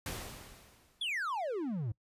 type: noise with exponential decay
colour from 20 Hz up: pink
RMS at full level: -38 dBFS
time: 0.06-1.21 s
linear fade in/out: 2 ms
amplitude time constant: 250 ms
type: exponential sweep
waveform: triangle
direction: down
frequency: 3542 to 99.3 Hz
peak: -31 dBFS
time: 1.01-1.92 s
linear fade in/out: 5 ms
effects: noise-tail reverb RT60 0.1 s tail -23 dB re dry + resampled to 32000 Hz